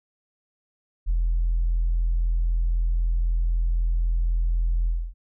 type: tone with ADSR envelope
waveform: sine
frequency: 41.94 Hz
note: E1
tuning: 31 cents sharp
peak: -16 dBFS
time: 1.06-5.14 s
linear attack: 41 ms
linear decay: 11 ms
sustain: -2 dB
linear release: 270 ms
effects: tanh soft clip ceiling -16 dBFS